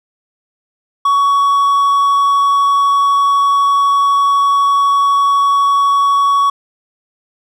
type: tone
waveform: triangle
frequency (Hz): 1122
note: C#6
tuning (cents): +21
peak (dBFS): -7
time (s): 1.05-6.5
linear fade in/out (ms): 5
effects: none